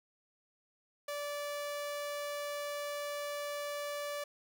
sawtooth tone, 581 Hz, D5, 19 cents flat, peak -33 dBFS, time 1.08-4.24 s, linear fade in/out 5 ms, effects none

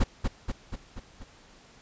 brown noise with echo, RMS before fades -20 dBFS, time 0-0.04 s, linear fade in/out 10 ms, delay 240 ms, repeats 5, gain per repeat -4 dB, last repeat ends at 1.24 s, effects pink hiss -55 dBFS RMS until 1.81 s + resampled to 16000 Hz

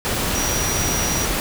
sine tone in noise, 5790 Hz, F#8, 38 cents flat, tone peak -24 dBFS, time 0.35-1.25 s, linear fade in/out 0 ms, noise pink, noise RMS -22 dBFS, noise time 0.05-1.4 s, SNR -5 dB, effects none

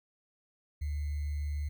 sine tone with sample-and-hold, 73.42 Hz, D2, in tune, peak -31 dBFS, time 0.81-1.69 s, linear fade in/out 10 ms, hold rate 2100 Hz, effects none

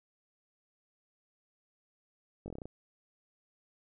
slowing click train, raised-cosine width 2 ms, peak -29 dBFS, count 8, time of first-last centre 2.46-2.656 s, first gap 20 ms, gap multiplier 1.11, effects none

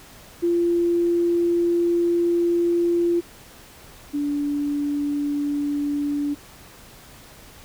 sine tone pair in turn, 344.1 / 289.4 Hz, F4 / D4, -26 / -25 cents, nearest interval minor third, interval 299 cents, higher first, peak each -17 / -21 dBFS, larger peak first, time 0.42-3.21 / 4.13-6.35 s, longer first, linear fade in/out 20 ms, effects pink hiss -46 dBFS RMS until 7.64 s

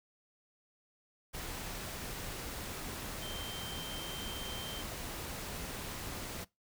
sine tone in noise, 3136 Hz, G7, in tune, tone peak -44 dBFS, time 3.21-4.83 s, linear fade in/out 20 ms, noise pink, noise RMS -42 dBFS, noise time 1.33-6.45 s, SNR -5 dB, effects noise-tail reverb RT60 0.2 s tail -22 dB re dry

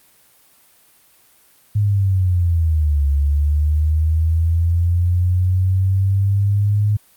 sine linear two-way sweep, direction down then up, 105.2 to 70 to 105.2 Hz, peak -13 dBFS, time 1.75-6.97 s, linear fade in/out 10 ms, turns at 3.07 s, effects white hiss -53 dBFS RMS until 7.16 s + Opus 32 kbps

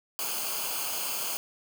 white noise with comb filter, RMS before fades -32 dBFS, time 0.19-1.37 s, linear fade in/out 0 ms, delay 0.53 ms, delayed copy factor -0.75, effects none

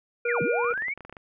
harmonic tone, 477.3 Hz, A#4, 41 cents sharp, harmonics 1 / 3 / 5, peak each -25 / -30 / -32 dBFS, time 0.25-0.73 s, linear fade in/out 5 ms
sine linear two-way sweep, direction down then up, 2304 to 123.47 to 2304 Hz, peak -27 dBFS, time 0.28-0.94 s, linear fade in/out 10 ms, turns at 0.42 s
clicks, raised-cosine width 0.5 ms, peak -27 dBFS, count 12, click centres 0.646 / 0.708 / 0.738 / 0.777 / 0.822 / 0.883 / 0.976 / 1.007 / 1.05 / 1.096 / 1.126 / 1.168 s
effects none

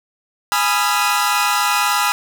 sawtooth chord, F half-diminished seventh, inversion first, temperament equal with one note detuned, 830.6 / 987.8 / 1244.5 / 1368.2 Hz, Ab5 / Cb6 / Eb6 / F6, 0 / 0 / 0 / -36 cents, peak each -17 dBFS, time 0.52-2.12 s, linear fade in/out 0 ms, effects none

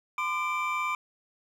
triangle tone cluster, 1023 / 1200 / 2344 Hz, C6 / D6 / D7, -39 / +37 / -4 cents, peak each -30 dBFS, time 0.18-0.95 s, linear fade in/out 2 ms, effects none

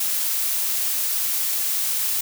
blue noise, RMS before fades -23 dBFS, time 0-2.21 s, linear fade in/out 5 ms, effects none

